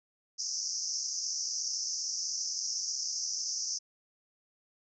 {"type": "band-pass noise", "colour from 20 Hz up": "white", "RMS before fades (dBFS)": -35, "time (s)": [0.38, 3.79], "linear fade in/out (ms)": 20, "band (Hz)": [5100, 6300], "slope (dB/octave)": 96, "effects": []}